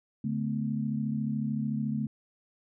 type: tone cluster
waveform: sine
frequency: 143 / 217.9 / 251.7 Hz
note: D3 / A3 / B3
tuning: -46 / -17 / +33 cents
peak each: -33 / -30 / -36 dBFS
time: 0.24-2.07 s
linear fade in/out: 5 ms
effects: none